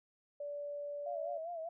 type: tone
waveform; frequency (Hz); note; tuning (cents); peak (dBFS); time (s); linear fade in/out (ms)
sine; 579; D5; -25; -39; 0.4-1.38; 5
type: tone with vibrato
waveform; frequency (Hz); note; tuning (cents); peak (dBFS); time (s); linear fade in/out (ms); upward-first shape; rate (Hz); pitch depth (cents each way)
sine; 670; E5; +28; -39; 1.06-1.69; 5; sine; 5; 86
effects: none